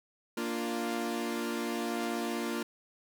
sawtooth chord, Bb major, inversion none, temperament equal, 233.1 / 293.7 / 349.2 Hz, Bb3 / D4 / F4, 0 / 0 / 0 cents, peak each -31 / -35 / -32 dBFS, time 0.37-2.63 s, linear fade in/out 5 ms, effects none

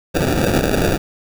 blue noise with sample-and-hold, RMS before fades -17 dBFS, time 0.14-0.98 s, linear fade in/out 20 ms, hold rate 1050 Hz, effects none

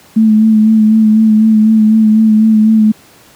sine tone with vibrato, 217.9 Hz, A3, 17 cents flat, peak -4 dBFS, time 0.16-2.92 s, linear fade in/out 10 ms, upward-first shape sine, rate 4 Hz, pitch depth 28 cents each way, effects pink hiss -42 dBFS RMS until 3.35 s + high-pass 100 Hz 12 dB/octave

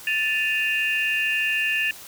sine tone cluster, 1758 / 2509 / 2776 Hz, A6 / D#7 / F7, -2 / +14 / -11 cents, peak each -25 dBFS, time 0.07-1.91 s, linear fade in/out 2 ms, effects white hiss -42 dBFS RMS until 2.07 s

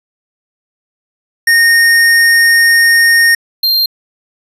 square tone pair in turn, 1846 / 4185 Hz, A#6 / C8, -17 / 0 cents, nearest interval octave + major second, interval 1417 cents, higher second, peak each -6 / -9 dBFS, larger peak first, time 1.47-3.35 / 3.63-3.86 s, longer first, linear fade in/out 5 ms, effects resampled to 32000 Hz

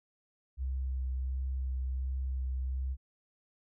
sine tone with vibrato, 65 Hz, C2, 11 cents flat, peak -31 dBFS, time 0.57-2.97 s, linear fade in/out 50 ms, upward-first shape sine, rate 1.4 Hz, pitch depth 15 cents each way, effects none

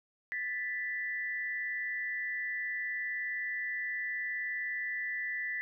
sine tone pair together, 1759.7 / 1979 Hz, A6 / B6, 0 / +3 cents, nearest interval major second, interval 203 cents, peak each -37 / -35 dBFS, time 0.32-5.61 s, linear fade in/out 0 ms, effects none

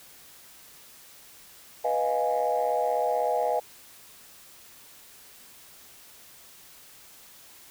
sine chord, F half-diminished seventh, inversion second, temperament equal, 493.9 / 622.3 / 698.5 / 830.6 Hz, Cb5 / Eb5 / F5 / Ab5, 0 / 0 / 0 / 0 cents, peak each -28 dBFS, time 1.84-3.6 s, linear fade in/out 10 ms, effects tanh soft clip ceiling -15 dBFS + white hiss -51 dBFS RMS until 7.7 s

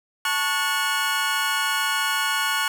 25% pulse chord, F# minor, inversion first, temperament equal with one note detuned, 880 / 1108.7 / 1455.4 Hz, A5 / C#6 / F#6, 0 / 0 / -29 cents, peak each -25 / -23 / -20 dBFS, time 0.25-2.68 s, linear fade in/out 2 ms, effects none

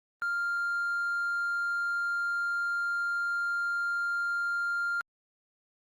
triangle tone, 1396.9 Hz, F6, in tune, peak -25 dBFS, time 0.22-5.01 s, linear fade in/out 0 ms, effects tanh soft clip ceiling -23 dBFS + Opus 24 kbps

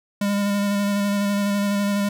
square tone with vibrato, 202.2 Hz, G#3, 46 cents flat, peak -20 dBFS, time 0.21-2.09 s, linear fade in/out 5 ms, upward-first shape square, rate 12 Hz, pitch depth 13 cents each way, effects none

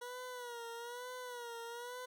20% pulse tone with vibrato, 483.3 Hz, B4, 38 cents flat, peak -39 dBFS, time 0.01-2.06 s, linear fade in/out 10 ms, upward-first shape sine, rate 1.1 Hz, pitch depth 72 cents each way, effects none

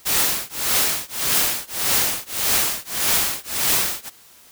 white noise with tremolo, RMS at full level -17 dBFS, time 0.05-4.1 s, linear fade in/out 20 ms, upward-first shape triangle, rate 1.7 Hz, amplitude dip 100%, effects white hiss -49 dBFS RMS until 4.51 s

